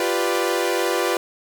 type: chord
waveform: sawtooth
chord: G dominant seventh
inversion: third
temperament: equal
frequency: 349.2 / 392 / 493.9 / 587.3 Hz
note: F4 / G4 / B4 / D5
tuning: 0 / 0 / 0 / 0 cents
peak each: -20 / -22 / -20 / -24 dBFS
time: 0-1.17 s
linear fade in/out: 2 ms
effects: none